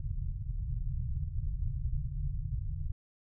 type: low-pass noise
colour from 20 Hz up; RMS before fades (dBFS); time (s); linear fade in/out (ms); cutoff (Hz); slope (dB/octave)
pink; -34; 0-2.92; 5; 150; 96
effects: none